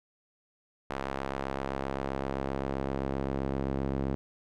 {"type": "tone with band-pass filter sweep", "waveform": "sawtooth", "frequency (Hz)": 67.7, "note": "C#2", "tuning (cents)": -40, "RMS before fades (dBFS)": -33, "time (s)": [0.9, 4.15], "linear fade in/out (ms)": 0, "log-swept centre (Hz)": [990, 300], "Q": 0.73, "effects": []}